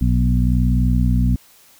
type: harmonic tone with a mistuned harmonic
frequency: 60.8 Hz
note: B1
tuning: 26 cents flat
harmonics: 1 / 2 / 3 / 4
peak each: -16 / -19 / -21 / -22 dBFS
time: 0.01-1.36 s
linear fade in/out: 5 ms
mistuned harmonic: 1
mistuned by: -58 cents
effects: white hiss -50 dBFS RMS until 1.79 s